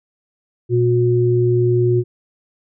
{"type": "tone pair together", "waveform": "sine", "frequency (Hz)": [120.3, 361.1], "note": ["B2", "F#4"], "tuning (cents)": [-45, -42], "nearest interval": "octave + perfect fifth", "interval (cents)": 1903, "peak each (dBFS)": -15, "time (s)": [0.69, 2.04], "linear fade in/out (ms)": 50, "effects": []}